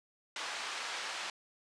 pink band-pass noise, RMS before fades -40 dBFS, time 0.36-1.3 s, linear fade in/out 2 ms, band 1000 to 5300 Hz, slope 12 dB/octave, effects resampled to 22050 Hz

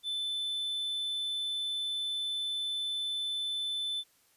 triangle tone, 3520 Hz, A7, in tune, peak -30 dBFS, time 0.03-4.04 s, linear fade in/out 50 ms, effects white hiss -67 dBFS RMS until 4.36 s + resampled to 32000 Hz

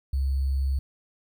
sine tone with sample-and-hold, 67.7 Hz, C#2, 40 cents flat, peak -22 dBFS, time 0.13-0.79 s, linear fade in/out 5 ms, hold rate 4410 Hz, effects none

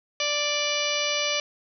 harmonic tone, 587.3 Hz, D5, in tune, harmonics 1 / 2 / 3 / 4 / 5 / 6 / 7 / 8 / 9 / 10, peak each -30 / -35 / -38 / -29 / -30 / -34 / -36 / -34 / -39 / -33 dBFS, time 0.2-1.4 s, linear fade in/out 2 ms, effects none

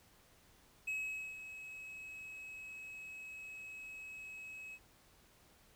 triangle tone with ADSR envelope, 2564 Hz, E7, 49 cents flat, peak -34 dBFS, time 0.87-4.79 s, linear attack 10 ms, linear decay 480 ms, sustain -11 dB, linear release 52 ms, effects pink hiss -66 dBFS RMS until 5.75 s

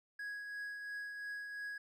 triangle tone with tremolo, 1661.2 Hz, G#6, in tune, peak -38 dBFS, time 0.19-1.78 s, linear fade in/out 5 ms, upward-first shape triangle, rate 2.9 Hz, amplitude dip 40%, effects none

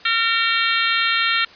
harmonic tone, 456.9 Hz, A#4, 35 cents flat, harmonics 3 / 4 / 5 / 6 / 7 / 8 / 9, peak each -22 / -23 / -24 / -25 / -25 / -26 / -27 dBFS, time 0.05-1.45 s, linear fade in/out 5 ms, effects white hiss -44 dBFS RMS until 1.55 s + resampled to 11025 Hz

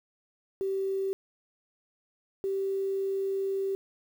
sine tone pair in turn, 387.1 / 389.3 Hz, G4 / G4, -22 / -12 cents, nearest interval unison, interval 10 cents, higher second, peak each -27 dBFS, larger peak neither, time 0.61-1.13 / 2.44-3.75 s, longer second, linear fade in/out 0 ms, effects 9-bit

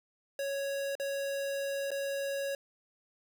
square tone with dropouts, 554.4 Hz, C#5, in tune, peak -33 dBFS, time 0.39-2.55 s, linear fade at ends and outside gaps 2 ms, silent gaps 0.953-0.998 / 1.906-1.915 s, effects 11-bit

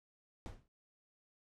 brown noise with exponential decay, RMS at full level -40 dBFS, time 0.46-0.68 s, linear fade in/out 0 ms, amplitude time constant 46 ms, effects low-pass 9000 Hz 12 dB/octave

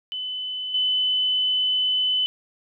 sine tone with level steps, 3016 Hz, F#7, 32 cents sharp, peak -27 / -19 dBFS, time 0.12-2.26 s, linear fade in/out 0 ms, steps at 0.74 s, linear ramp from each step 5 ms, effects none

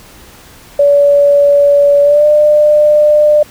sine tone with pitch glide, 572 to 598.7 Hz, D5 to D5, -46 to +33 cents, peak -4 dBFS, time 0.79-3.43 s, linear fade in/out 5 ms, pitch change +79 cents, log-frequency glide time 2.02-2.26 s, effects pink hiss -38 dBFS RMS until 3.5 s

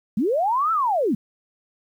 sine linear two-way sweep, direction up then down, 181.1 to 1352 to 181.1 Hz, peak -18 dBFS, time 0.17-1.15 s, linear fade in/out 5 ms, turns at 0.72 s, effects 9-bit

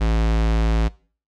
square tone, 55.2 Hz, A1, 6 cents sharp, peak -17 dBFS, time 0-0.89 s, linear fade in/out 20 ms, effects noise-tail reverb RT60 0.4 s tail -21 dB re dry + low-pass 5000 Hz 12 dB/octave

